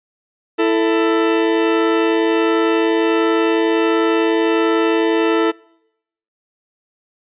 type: tone pair together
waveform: 40% pulse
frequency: 331.6 / 442.6 Hz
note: E4 / A4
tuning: +10 / +10 cents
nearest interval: perfect fourth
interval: 500 cents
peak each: -15 dBFS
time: 0.58-5.52 s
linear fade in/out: 20 ms
effects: noise-tail reverb RT60 0.8 s tail -25 dB re dry + resampled to 8000 Hz